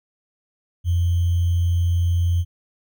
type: tone with sample-and-hold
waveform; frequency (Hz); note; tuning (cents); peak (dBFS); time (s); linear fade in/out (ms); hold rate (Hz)
sine; 86.7; F2; -12; -16; 0.84-2.45; 50; 3150
effects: none